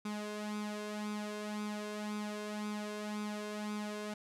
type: tone with flanger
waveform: sawtooth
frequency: 210 Hz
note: G#3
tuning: 19 cents sharp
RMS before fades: -40 dBFS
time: 0.05-4.14 s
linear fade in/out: 5 ms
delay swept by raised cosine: 0.82 to 1.92 ms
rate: 1.9 Hz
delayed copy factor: +0.65
effects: low-pass 10000 Hz 12 dB/octave